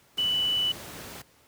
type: tone in noise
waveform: sine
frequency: 2974 Hz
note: F#7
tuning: 8 cents sharp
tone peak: -23 dBFS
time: 0.18-0.72 s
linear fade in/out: 5 ms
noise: pink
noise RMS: -41 dBFS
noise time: 0.17-1.22 s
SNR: +15 dB
effects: pink hiss -60 dBFS RMS until 1.47 s + high-pass 80 Hz 12 dB/octave